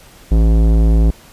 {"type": "tone with tanh clipping", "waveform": "sine", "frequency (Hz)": 55, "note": "A1", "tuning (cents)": 0, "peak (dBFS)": -10, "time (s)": [0.31, 1.11], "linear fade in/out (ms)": 10, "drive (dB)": 17, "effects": ["pink hiss -43 dBFS RMS until 1.32 s", "resampled to 32000 Hz"]}